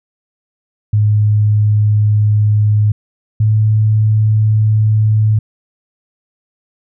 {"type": "tone pair in turn", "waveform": "sine", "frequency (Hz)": [105.5, 107.97], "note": ["G#2", "A2"], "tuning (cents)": [28, -32], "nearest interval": "unison", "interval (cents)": 40, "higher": "second", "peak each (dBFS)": -8, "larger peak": "neither", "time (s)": [[0.93, 2.92], [3.4, 5.39]], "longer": "neither", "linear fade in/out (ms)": 5, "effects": []}